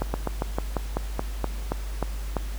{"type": "slowing click train", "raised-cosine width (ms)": 1, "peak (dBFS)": -11, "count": 12, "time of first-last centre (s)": [0.02, 2.367], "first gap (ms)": 120, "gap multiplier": 1.11, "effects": ["added 50 Hz sine -29 dBFS peak until 2.58 s", "pink hiss -44 dBFS RMS until 2.58 s"]}